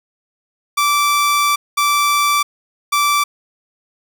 sawtooth tone bursts at uneven times, 1165 Hz, D6, 14 cents flat, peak -9 dBFS, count 3, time 0.77-1.56 / 1.77-2.43 / 2.92-3.24 s, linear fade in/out 10 ms, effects none

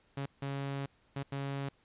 sawtooth tone bursts at uneven times, 138.59 Hz, C#3, in tune, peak -31 dBFS, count 4, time 0.17-0.26 / 0.42-0.86 / 1.16-1.23 / 1.32-1.69 s, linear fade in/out 5 ms, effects pink hiss -69 dBFS RMS until 1.84 s + resampled to 8000 Hz

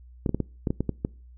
clicks, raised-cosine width 3 ms, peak -12 dBFS, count 9, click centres 0.262 / 0.293 / 0.346 / 0.403 / 0.672 / 0.705 / 0.806 / 0.893 / 1.049 s, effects noise-tail reverb RT60 0.4 s tail -25 dB re dry + added 61 Hz sine -46 dBFS peak until 1.37 s

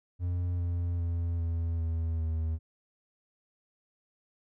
triangle tone with pitch steps, 88.4 / 86.73 / 85.09 / 83.49 / 81.91 / 80.36 Hz, F2 / F2 / F2 / E2 / E2 / E2, +22 / -11 / -45 / +23 / -10 / -44 cents, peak -26 dBFS, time 0.19-2.59 s, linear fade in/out 50 ms, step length 400 ms, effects none

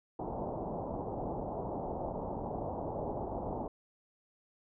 white low-pass noise, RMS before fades -38 dBFS, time 0.19-3.68 s, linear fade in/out 5 ms, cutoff 880 Hz, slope 48 dB/octave, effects none

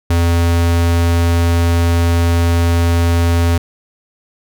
square tone, 85 Hz, F2, 46 cents flat, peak -11 dBFS, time 0.1-3.58 s, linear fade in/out 5 ms, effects none

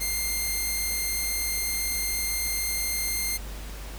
5% pulse tone, 2106 Hz, C7, 11 cents sharp, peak -16 dBFS, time 0-3.38 s, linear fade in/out 20 ms, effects added 50 Hz sine -36 dBFS peak until 3.98 s + pink hiss -43 dBFS RMS until 3.98 s

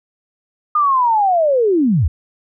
sine linear sweep, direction down, 1229 to 59.5 Hz, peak -11 dBFS, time 0.75-2.08 s, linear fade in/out 5 ms, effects none

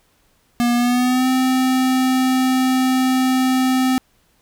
square tone with pitch glide, 239.7 to 258.4 Hz, A#3 to C4, +48 to -21 cents, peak -15 dBFS, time 0.6-3.98 s, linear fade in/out 0 ms, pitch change +131 cents, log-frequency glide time 0.75-1.28 s, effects pink hiss -60 dBFS RMS until 4.41 s

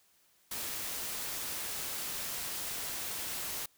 white noise, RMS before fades -38 dBFS, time 0.51-3.66 s, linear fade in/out 5 ms, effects white hiss -68 dBFS RMS until 3.77 s

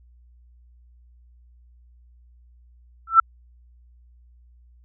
sine tone with exponential growth, 1336 Hz, E6, 23 cents sharp, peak -5 dBFS, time 3.07-3.2 s, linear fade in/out 5 ms, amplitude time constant 28 ms, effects added 60 Hz sine -50 dBFS peak until 4.84 s

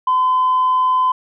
sine tone, 1020 Hz, C6, 44 cents flat, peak -11 dBFS, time 0.07-1.12 s, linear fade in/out 5 ms, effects tanh soft clip ceiling -9 dBFS

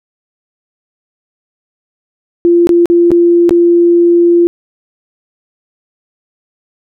sine tone with dropouts, 344.5 Hz, F4, 24 cents flat, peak -4 dBFS, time 2.45-4.47 s, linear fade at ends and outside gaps 0 ms, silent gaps 2.671-2.692 / 2.857-2.9 / 3.106-3.116 / 3.493-3.508 s, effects none

